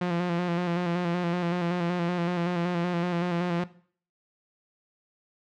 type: tone with vibrato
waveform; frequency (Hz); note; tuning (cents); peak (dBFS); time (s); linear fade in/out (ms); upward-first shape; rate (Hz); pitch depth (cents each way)
sawtooth; 174.61; F3; 0; -21; 0.01-3.64; 5; square; 5.3; 37
effects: noise-tail reverb RT60 0.5 s tail -18 dB re dry + low-pass 3000 Hz 12 dB/octave